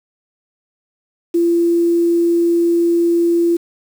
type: tone with quantisation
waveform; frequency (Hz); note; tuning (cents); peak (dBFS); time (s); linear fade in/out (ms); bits
sine; 340.7; F4; -43; -11; 1.34-3.57; 10; 6
effects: none

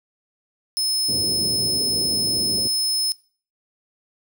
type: tone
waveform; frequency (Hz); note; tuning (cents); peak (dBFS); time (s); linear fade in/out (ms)
sawtooth; 5200; E8; -24; -18; 0.77-3.12; 0
type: low-pass noise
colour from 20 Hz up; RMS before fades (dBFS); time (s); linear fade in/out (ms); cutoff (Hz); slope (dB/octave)
white; -31; 1.08-2.68; 10; 420; 24
effects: noise-tail reverb RT60 0.4 s tail -20 dB re dry + high-pass 80 Hz 12 dB/octave

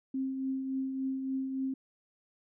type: tone with tremolo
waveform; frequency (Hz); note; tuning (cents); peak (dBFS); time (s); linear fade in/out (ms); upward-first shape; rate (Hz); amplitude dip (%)
sine; 265.5; C4; +25; -29; 0.14-1.74; 5; triangle; 3.5; 45
effects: none

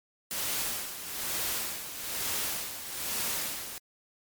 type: noise with tremolo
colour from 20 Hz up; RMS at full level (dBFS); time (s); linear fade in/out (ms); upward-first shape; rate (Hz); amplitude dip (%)
white; -31; 0.31-3.78; 0; sine; 1.1; 65
effects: MP3 96 kbps

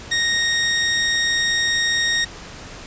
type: tone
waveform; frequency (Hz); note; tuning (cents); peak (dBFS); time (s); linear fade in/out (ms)
20% pulse; 1864.7; A#6; 0; -12; 0.11-2.25; 10
effects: pink hiss -37 dBFS RMS until 2.86 s + resampled to 16000 Hz

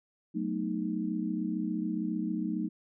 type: chord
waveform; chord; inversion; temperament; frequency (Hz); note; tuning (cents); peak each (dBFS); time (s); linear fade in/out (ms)
sine; B dominant seventh; second; equal; 185 / 220 / 246.9 / 311.1; F#3 / A3 / B3 / D#4; 0 / 0 / 0 / 0; -35 / -34 / -39 / -34; 0.34-2.69; 20
effects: none

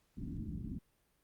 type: low-pass noise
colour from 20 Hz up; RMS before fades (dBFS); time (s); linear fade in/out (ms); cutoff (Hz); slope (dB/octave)
white; -42; 0.17-0.79; 5; 280; 48
effects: pink hiss -75 dBFS RMS until 1.23 s + Opus 48 kbps

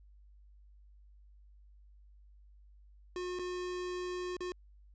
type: tone with dropouts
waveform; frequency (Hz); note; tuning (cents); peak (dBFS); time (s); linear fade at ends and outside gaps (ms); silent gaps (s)
square; 360.6; F#4; -45; -37; 3.16-4.52; 1; 3.389-3.394 / 4.367-4.406
effects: added 50 Hz sine -56 dBFS peak until 4.94 s + resampled to 16000 Hz

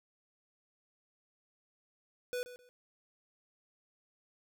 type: tone with echo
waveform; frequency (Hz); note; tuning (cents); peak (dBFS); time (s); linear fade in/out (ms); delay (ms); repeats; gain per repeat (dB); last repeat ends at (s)
square; 493.9; B4; 0; -35; 2.33-2.43; 0; 130; 2; -13; 2.69
effects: none

